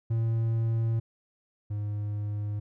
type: tone pair in turn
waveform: triangle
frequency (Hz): 113.8 / 103.95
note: A#2 / G#2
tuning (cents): -41 / +2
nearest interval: major second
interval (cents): 157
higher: first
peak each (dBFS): -22 / -27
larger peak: first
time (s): 0.1-1 / 1.7-2.6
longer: neither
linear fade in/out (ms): 10
effects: none